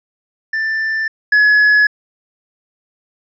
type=tone pair in turn; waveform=triangle; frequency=1773 / 1694.4 Hz; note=A6 / G#6; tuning=+13 / +34 cents; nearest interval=minor second; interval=79 cents; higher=first; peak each=-14 / -6 dBFS; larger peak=second; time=0.53-1.08 / 1.32-1.87 s; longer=neither; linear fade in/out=5 ms; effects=resampled to 16000 Hz